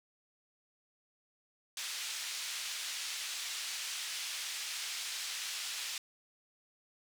pink band-pass noise, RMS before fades -40 dBFS, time 1.77-5.98 s, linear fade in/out 2 ms, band 2700 to 7600 Hz, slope 12 dB/octave, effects none

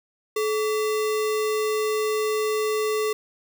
sine tone with sample-and-hold, 430 Hz, A4, 40 cents flat, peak -21 dBFS, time 0.36-3.13 s, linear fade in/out 5 ms, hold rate 1575 Hz, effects none

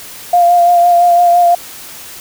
sine tone with vibrato, 698.5 Hz, F5, in tune, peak -5 dBFS, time 0.33-1.55 s, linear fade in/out 5 ms, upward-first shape sine, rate 5.9 Hz, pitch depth 22 cents each way, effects white hiss -31 dBFS RMS until 2.2 s

